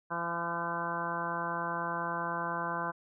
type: harmonic tone with a mistuned harmonic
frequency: 170 Hz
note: F3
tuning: 46 cents flat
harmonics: 1 / 2 / 3 / 4 / 5 / 6 / 7 / 8 / 9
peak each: -42 / -44 / -43 / -41 / -41 / -36 / -41 / -43 / -39 dBFS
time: 0.1-2.92 s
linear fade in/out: 20 ms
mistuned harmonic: 8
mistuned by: +20 cents
effects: none

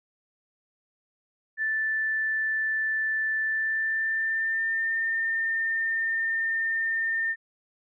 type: tone with pitch glide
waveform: sine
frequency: 1760 to 1809.5 Hz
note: A6 to A6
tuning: 0 to +48 cents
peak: -24 dBFS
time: 1.57-7.36 s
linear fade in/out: 50 ms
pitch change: +48 cents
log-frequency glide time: 3.42-4.95 s
effects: none

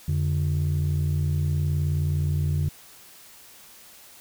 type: tone pair together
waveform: sine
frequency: 86.82 / 146.1 Hz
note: F2 / D3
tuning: -10 / -9 cents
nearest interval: major sixth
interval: 901 cents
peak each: -22 dBFS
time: 0.08-2.69 s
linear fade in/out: 5 ms
effects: tanh soft clip ceiling -18 dBFS + white hiss -49 dBFS RMS until 4.2 s

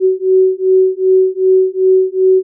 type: beating tone pair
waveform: sine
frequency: 374.5 / 377.1 Hz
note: F#4 / F#4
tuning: +21 / +33 cents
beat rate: 2.6 Hz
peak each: -11 dBFS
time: 0-2.43 s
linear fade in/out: 50 ms
effects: none

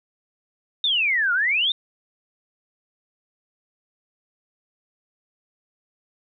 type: exponential two-way sweep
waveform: sine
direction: down then up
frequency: 3729 to 1381 to 3729 Hz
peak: -18 dBFS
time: 0.84-1.72 s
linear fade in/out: 2 ms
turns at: 1.33 s
effects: none

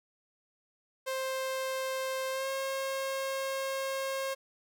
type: tone with pitch glide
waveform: sawtooth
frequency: 526 to 538 Hz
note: C5 to C5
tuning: +9 to +48 cents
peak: -28 dBFS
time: 1.06-4.35 s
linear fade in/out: 20 ms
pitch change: +39 cents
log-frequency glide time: 2.31-2.48 s
effects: none

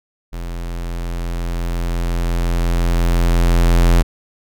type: tone with level ramp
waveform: square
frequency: 42.84 Hz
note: F1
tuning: 33 cents flat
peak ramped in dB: -25 to -9 dBFS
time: 0.32-4.03 s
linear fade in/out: 20 ms
effects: none

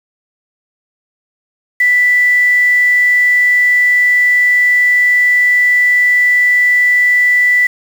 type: tone with quantisation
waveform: sine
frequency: 1975.5 Hz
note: B6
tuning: in tune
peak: -7 dBFS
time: 1.8-7.67 s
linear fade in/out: 5 ms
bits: 5
effects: none

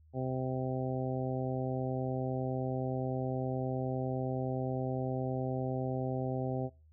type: harmonic tone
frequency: 129.7 Hz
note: C3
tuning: 15 cents flat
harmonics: 1 / 2 / 3 / 4 / 5 / 6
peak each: -35 / -38 / -40 / -41 / -42 / -43 dBFS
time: 0.13-6.7 s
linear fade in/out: 50 ms
effects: noise-tail reverb RT60 0.3 s tail -21 dB re dry + added 78 Hz sine -58 dBFS peak until 6.92 s

